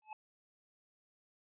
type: tone with exponential growth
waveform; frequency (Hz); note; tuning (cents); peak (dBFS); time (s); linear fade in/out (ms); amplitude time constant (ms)
square; 861; A5; -38; -40; 0.02-0.13; 2; 23
effects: resampled to 8000 Hz